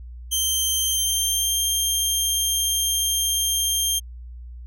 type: tone with pitch glide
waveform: 15% pulse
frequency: 3136 to 3187 Hz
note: G7 to G7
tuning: 0 to +28 cents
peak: -13 dBFS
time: 0.31-4 s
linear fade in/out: 20 ms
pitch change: +28 cents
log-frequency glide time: 0.77-1.64 s
effects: added 60 Hz sine -35 dBFS peak until 4.66 s